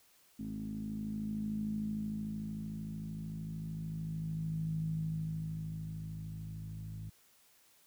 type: tone with low-pass filter sweep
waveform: 10% pulse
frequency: 53.3 Hz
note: G#1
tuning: 46 cents sharp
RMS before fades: -39 dBFS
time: 0.39-7.1 s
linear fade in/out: 10 ms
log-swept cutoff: 240 to 130 Hz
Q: 9.9
effects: white hiss -66 dBFS RMS until 7.86 s